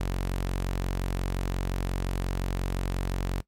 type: tone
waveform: sawtooth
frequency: 45.69 Hz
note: F#1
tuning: 21 cents flat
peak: -23 dBFS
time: 0-3.41 s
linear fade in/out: 10 ms
effects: noise-tail reverb RT60 0.1 s tail -20 dB re dry + MP3 64 kbps